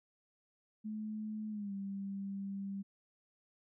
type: tone with pitch glide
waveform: sine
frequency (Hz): 214.8 to 196.97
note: A3 to G3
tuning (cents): -41 to +9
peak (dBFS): -38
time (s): 0.84-2.83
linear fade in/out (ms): 20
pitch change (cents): -150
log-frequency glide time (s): 1.5-1.73
effects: none